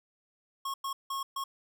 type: tone bursts at uneven times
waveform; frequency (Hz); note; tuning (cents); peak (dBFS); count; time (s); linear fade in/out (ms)
square; 1090; C#6; -29; -33; 4; 0.65-0.74 / 0.84-0.93 / 1.1-1.23 / 1.36-1.44; 5
effects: none